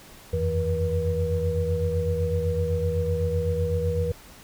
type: tone cluster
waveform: sine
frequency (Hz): 85.2 / 93.1 / 161.4 / 480.8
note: F2 / F#2 / E3 / B4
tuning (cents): -42 / +11 / -36 / -46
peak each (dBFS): -26 / -30 / -31 / -26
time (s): 0.33-4.12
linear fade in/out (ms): 5
effects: pink hiss -48 dBFS RMS until 4.43 s